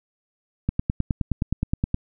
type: click train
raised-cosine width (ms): 5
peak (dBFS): -9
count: 13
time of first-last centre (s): 0.69-1.944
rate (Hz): 9.57
effects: none